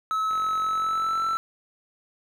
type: tone with pitch glide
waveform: triangle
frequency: 1294 to 1331.9 Hz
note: E6 to E6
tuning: -32 to +17 cents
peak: -21 dBFS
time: 0.11-1.37 s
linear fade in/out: 0 ms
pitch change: +49 cents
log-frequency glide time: 0.62-1.23 s
type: click train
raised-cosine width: 0.5 ms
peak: -27 dBFS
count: 48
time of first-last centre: 0.31-1.354 s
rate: 45 Hz
effects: none